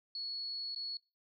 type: tone with dropouts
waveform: sine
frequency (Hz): 4375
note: C#8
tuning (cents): -24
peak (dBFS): -38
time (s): 0.15-0.97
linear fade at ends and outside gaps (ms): 2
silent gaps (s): 0.748-0.76
effects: noise-tail reverb RT60 0.3 s tail -25 dB re dry